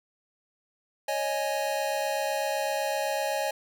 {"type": "chord", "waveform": "square", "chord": "C# suspended second", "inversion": "none", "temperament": "equal", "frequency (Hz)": [554.4, 622.3, 830.6], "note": ["C#5", "D#5", "G#5"], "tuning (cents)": [0, 0, 0], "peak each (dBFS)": -32, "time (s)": [1.08, 3.51], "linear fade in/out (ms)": 5, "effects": []}